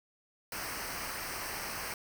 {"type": "noise with comb filter", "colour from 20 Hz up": "pink", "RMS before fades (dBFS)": -39, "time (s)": [0.52, 1.94], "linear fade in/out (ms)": 2, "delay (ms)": 0.28, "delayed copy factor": -0.7, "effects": []}